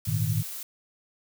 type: noise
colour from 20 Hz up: blue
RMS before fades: -37 dBFS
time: 0.05-0.63 s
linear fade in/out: 2 ms
type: chord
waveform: sine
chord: Ab suspended second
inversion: none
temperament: equal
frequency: 103.83 / 116.54 / 155.56 Hz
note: Ab2 / Bb2 / Eb3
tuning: 0 / 0 / 0 cents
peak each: -28 dBFS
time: 0.07-0.43 s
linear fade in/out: 10 ms
effects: none